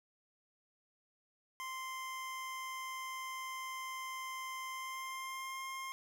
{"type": "tone with pitch glide", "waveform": "25% pulse", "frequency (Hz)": [1044, 1062.9], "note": ["C6", "C6"], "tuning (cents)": [-4, 27], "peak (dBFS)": -37, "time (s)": [1.6, 5.92], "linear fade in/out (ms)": 0, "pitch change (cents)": 31, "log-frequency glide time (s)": [4.7, 5.65], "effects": []}